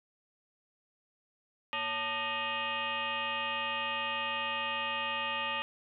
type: tone with frequency modulation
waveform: sine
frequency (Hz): 1864.7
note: A#6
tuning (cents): 0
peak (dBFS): -31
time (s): 1.73-5.62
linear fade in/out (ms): 0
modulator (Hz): 326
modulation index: 3.7
effects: none